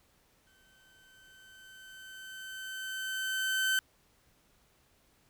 30% pulse tone with exponential growth, 1536 Hz, G6, 36 cents flat, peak -23 dBFS, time 0.47-3.79 s, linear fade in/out 1 ms, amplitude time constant 720 ms, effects pink hiss -68 dBFS RMS until 5.29 s

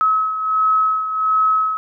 sine beating tone pair, 1284 / 1285.4 Hz, E6 / E6, -46 / -44 cents, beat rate 1.4 Hz, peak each -15 / -22 dBFS, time 0.01-1.77 s, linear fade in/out 0 ms, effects none

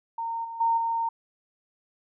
sine tone with level steps, 918 Hz, A#5, 27 cents flat, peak -28 / -34 / -20 / -24 dBFS, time 0.18-1.09 s, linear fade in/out 5 ms, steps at 0.44 / 0.6 / 0.77 s, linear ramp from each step 10 ms, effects none

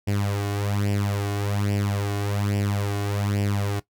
sawtooth tone with flanger, 101.4 Hz, G#2, 41 cents flat, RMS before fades -25 dBFS, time 0.07-3.8 s, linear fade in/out 10 ms, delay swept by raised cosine 0.38 to 2.78 ms, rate 1.2 Hz, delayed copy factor +0.7, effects noise-tail reverb RT60 0.1 s tail -17 dB re dry

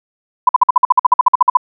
sine tone bursts, 1000 Hz, B5, 21 cents sharp, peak -3 dBFS, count 16, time 0.47-1.571 s, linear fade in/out 5 ms, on 21 ms, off 51 ms, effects none

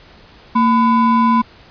triangle ring-modulated tone, 617 Hz, D#5, 15 cents flat, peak -5 dBFS, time 0.55-1.42 s, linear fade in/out 10 ms, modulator 388 Hz, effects pink hiss -44 dBFS RMS until 1.7 s + resampled to 11025 Hz

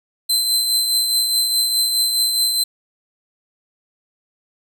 sawtooth tone with tremolo, 4078 Hz, C8, 45 cents flat, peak -11 dBFS, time 0.29-2.64 s, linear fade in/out 10 ms, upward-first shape triangle, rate 4.8 Hz, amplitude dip 45%, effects none

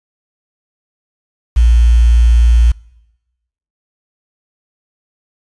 sine tone with quantisation, 58.27 Hz, A#1, in tune, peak -5 dBFS, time 1.56-2.72 s, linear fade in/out 10 ms, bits 5, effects noise-tail reverb RT60 1.0 s tail -24 dB re dry + resampled to 22050 Hz

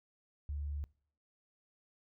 sine tone, 72.6 Hz, D2, 19 cents flat, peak -36 dBFS, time 0.49-0.84 s, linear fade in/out 0 ms, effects noise-tail reverb RT60 0.5 s tail -23 dB re dry

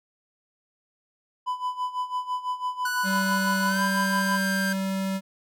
triangle tone with tremolo, 1000 Hz, B5, 21 cents sharp, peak -22 dBFS, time 1.46-4.38 s, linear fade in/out 20 ms, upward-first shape sine, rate 6 Hz, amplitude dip 80%
45% pulse tone with pitch glide, 1480 to 1586.2 Hz, F#6 to G6, 0 to +20 cents, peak -26 dBFS, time 2.85-4.73 s, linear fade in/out 5 ms, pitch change +120 cents, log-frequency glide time 3.66-3.82 s
square tone, 192.4 Hz, G3, 32 cents flat, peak -26 dBFS, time 3.03-5.21 s, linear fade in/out 50 ms
effects none

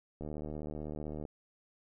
click train, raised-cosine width 2 ms, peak -28 dBFS, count 80, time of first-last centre 0.21-1.252 s, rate 75.8 Hz, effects none

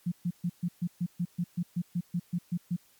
sine tone bursts, 174.61 Hz, F3, in tune, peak -26 dBFS, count 15, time 0.06-2.765 s, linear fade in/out 10 ms, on 59 ms, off 130 ms, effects white hiss -63 dBFS RMS until 2.99 s + MP3 96 kbps

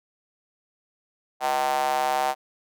square tone with high-pass filter, 69.6 Hz, C#2, 8 cents sharp, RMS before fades -24 dBFS, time 1.4-2.35 s, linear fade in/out 50 ms, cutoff 760 Hz, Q 5, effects none

